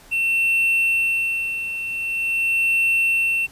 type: tone with tremolo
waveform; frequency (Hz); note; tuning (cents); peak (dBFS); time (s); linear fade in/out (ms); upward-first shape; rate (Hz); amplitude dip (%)
triangle; 2700; E7; +41; -14; 0.11-3.47; 20; sine; 0.45; 65
effects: pink hiss -48 dBFS RMS until 3.51 s + resampled to 32000 Hz